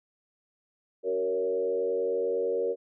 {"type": "tone with frequency modulation", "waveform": "sine", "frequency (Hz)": 466.2, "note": "A#4", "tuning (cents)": 0, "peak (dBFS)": -25, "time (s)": [1.03, 2.76], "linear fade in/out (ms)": 50, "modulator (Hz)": 88.9, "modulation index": 0.96, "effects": []}